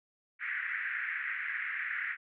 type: band-pass noise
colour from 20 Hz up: pink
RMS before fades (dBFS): -36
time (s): 0.39-2.17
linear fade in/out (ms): 50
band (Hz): 1600 to 2100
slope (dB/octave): 48
effects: none

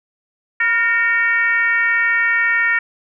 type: tone with frequency modulation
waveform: sine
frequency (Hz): 1837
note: A#6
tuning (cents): -26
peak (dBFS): -13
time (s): 0.6-2.79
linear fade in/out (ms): 5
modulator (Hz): 431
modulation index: 0.91
effects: none

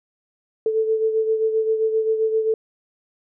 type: beating tone pair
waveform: sine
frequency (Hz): 440 / 447.6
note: A4 / A4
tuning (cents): 0 / +30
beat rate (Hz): 7.6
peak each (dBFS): -18 / -26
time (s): 0.66-2.54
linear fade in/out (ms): 2
effects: none

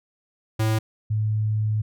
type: tone pair in turn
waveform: square / sine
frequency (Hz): 110 / 107.55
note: A2 / A2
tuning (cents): 0 / -39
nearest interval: unison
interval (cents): 39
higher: first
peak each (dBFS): -20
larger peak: neither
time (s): 0.59-0.79 / 1.1-1.82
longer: second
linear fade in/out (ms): 10
effects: none

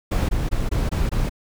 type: noise bursts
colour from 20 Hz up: brown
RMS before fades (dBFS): -21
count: 6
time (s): 0.11-1.295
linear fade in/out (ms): 10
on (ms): 180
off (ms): 21
effects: none

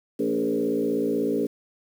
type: tone with frequency modulation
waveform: sine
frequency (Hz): 349.2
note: F4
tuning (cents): 0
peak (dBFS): -21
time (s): 0.19-1.47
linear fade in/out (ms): 10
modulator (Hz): 56.3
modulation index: 2.4
effects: high-pass 150 Hz 12 dB/octave + 8-bit

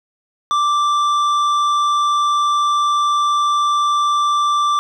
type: tone with tanh clipping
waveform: sine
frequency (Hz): 1174.7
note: D6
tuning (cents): 0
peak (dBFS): -15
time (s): 0.51-4.79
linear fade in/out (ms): 0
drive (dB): 10
effects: none

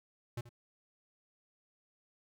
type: tone with echo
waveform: square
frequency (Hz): 119.4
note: A#2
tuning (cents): +42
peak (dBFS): -37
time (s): 0.37-0.41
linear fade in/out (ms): 5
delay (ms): 82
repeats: 1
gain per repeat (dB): -15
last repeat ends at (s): 0.492
effects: none

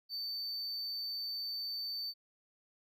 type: tone with amplitude modulation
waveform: triangle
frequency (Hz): 4556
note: C#8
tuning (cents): +47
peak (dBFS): -34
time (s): 0.09-2.14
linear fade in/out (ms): 50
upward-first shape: sine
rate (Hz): 216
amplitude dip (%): 35
effects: none

